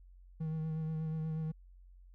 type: tone with vibrato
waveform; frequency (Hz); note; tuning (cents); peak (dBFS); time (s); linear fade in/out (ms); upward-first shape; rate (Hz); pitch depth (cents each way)
triangle; 158.4; D#3; +31; -32; 0.4-1.52; 10; sine; 8.3; 22
effects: added 45 Hz sine -54 dBFS peak until 2.14 s